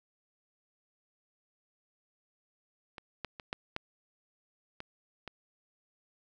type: clicks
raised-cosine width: 0.3 ms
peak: -27 / -20 / -27 / -18 / -18 / -25 / -25 dBFS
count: 7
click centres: 2.982 / 3.247 / 3.398 / 3.529 / 3.764 / 4.804 / 5.277 s
effects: none